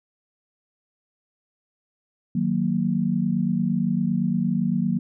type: chord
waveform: sine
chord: D# minor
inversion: none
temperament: equal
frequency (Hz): 155.56 / 185 / 233.1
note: D#3 / F#3 / A#3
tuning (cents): 0 / 0 / 0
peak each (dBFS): -27 / -23 / -24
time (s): 2.35-4.99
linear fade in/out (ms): 5
effects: none